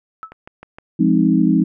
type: tone with exponential decay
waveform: sine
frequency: 1305 Hz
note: E6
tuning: 18 cents flat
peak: -24 dBFS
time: 0.23-0.33 s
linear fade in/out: 0 ms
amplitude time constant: 21 ms
type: click train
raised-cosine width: 0.5 ms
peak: -21 dBFS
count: 4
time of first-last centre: 0.32-0.785 s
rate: 6.45 Hz
type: chord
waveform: sine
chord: F minor seventh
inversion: none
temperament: equal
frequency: 174.61 / 207.7 / 261.6 / 311.1 Hz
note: F3 / Ab3 / C4 / Eb4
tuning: 0 / 0 / 0 / 0 cents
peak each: -17 dBFS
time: 0.99-1.64 s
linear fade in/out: 10 ms
effects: none